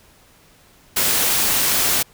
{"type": "noise", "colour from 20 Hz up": "white", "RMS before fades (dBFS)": -18, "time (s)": [0.96, 2.03], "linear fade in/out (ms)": 10, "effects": ["pink hiss -52 dBFS RMS until 2.13 s"]}